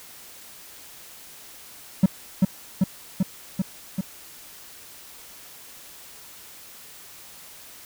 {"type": "tone with echo", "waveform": "triangle", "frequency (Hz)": 189.3, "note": "F#3", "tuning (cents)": 40, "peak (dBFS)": -9, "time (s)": [2.03, 2.06], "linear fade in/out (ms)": 5, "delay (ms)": 390, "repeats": 5, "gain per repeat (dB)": -2, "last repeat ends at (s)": 4.01, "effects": ["white hiss -45 dBFS RMS until 7.85 s"]}